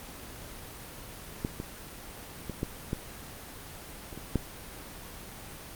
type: clicks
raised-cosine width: 3 ms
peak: -17 / -21 / -22 / -16 / -16 / -29 / -27 / -12 dBFS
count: 8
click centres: 1.449 / 1.601 / 2.497 / 2.631 / 2.931 / 4.128 / 4.176 / 4.357 s
effects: pink hiss -44 dBFS RMS until 5.75 s + Opus 24 kbps